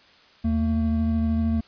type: tone pair together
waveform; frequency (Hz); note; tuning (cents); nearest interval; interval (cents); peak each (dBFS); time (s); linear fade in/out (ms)
triangle; 79.6 / 225.7; D#2 / A3; +40 / +44; octave + tritone; 1804; -22 / -20; 0.44-1.61; 10
effects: white hiss -54 dBFS RMS until 1.67 s + resampled to 11025 Hz